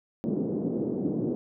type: band-pass noise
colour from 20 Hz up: pink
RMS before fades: -29 dBFS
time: 0.24-1.35 s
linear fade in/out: 0 ms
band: 180 to 410 Hz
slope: 24 dB/octave
effects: none